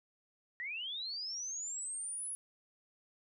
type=linear sweep; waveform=sine; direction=up; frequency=1858 to 10510 Hz; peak=-38 dBFS; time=0.6-2.35 s; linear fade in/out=0 ms; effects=none